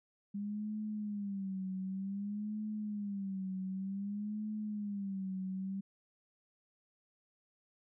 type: tone with vibrato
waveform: sine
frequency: 200.5 Hz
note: G3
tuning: 39 cents sharp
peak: -36 dBFS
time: 0.34-5.81 s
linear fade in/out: 10 ms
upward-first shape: sine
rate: 0.54 Hz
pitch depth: 110 cents each way
effects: none